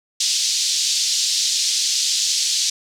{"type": "band-pass noise", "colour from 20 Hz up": "pink", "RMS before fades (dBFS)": -20, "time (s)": [0.2, 2.7], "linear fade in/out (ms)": 5, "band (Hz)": [3900, 7000], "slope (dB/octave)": 24, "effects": []}